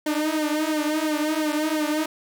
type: tone with flanger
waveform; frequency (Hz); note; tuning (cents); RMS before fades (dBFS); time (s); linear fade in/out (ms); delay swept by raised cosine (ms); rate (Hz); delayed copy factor
sawtooth; 306.7; D#4; -25; -24; 0.06-2.06; 5; 0.76 to 5.76; 2.9; -0.95
effects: none